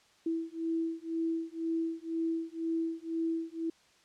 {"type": "beating tone pair", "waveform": "sine", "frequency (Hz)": [327.3, 329.3], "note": ["E4", "E4"], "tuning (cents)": [-12, -2], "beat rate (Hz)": 2, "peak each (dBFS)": [-34, -34], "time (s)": [0.26, 3.7], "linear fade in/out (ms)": 5, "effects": ["white hiss -64 dBFS RMS until 4.04 s", "low-pass 6000 Hz 12 dB/octave"]}